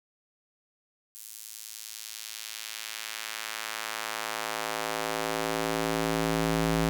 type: tone with high-pass filter sweep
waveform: square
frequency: 55 Hz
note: A1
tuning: in tune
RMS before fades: -32 dBFS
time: 1.15-6.89 s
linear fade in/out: 0 ms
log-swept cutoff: 8800 to 140 Hz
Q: 0.78
effects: none